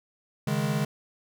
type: chord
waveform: square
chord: C# suspended second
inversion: none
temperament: equal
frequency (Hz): 138.59 / 155.56 / 207.7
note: C#3 / D#3 / G#3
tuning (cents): 0 / 0 / 0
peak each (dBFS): -30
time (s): 0.47-0.85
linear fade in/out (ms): 5
effects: none